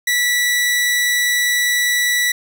sawtooth tone, 1955 Hz, B6, 18 cents flat, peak -11 dBFS, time 0.07-2.32 s, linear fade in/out 5 ms, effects none

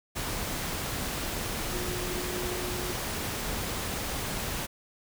sine tone in noise, 360 Hz, F#4, 47 cents flat, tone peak -36 dBFS, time 1.71-2.93 s, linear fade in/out 20 ms, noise pink, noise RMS -33 dBFS, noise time 0.15-4.67 s, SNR -6 dB, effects none

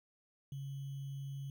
sine tone with sample-and-hold, 137.8 Hz, C#3, 10 cents flat, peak -40 dBFS, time 0.52-1.5 s, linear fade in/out 2 ms, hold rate 3150 Hz, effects none

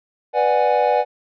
triangle chord, G# half-diminished seventh, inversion first, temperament equal with one note detuned, 493.9 / 592.1 / 740 / 830.6 Hz, B4 / D5 / F#5 / G#5, 0 / +14 / 0 / 0 cents, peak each -18 dBFS, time 0.33-1.05 s, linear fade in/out 50 ms, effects resampled to 11025 Hz

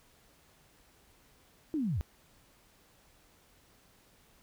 sine linear sweep, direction down, 330 to 60.9 Hz, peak -29 dBFS, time 1.74-2.01 s, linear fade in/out 0 ms, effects pink hiss -64 dBFS RMS until 4.42 s

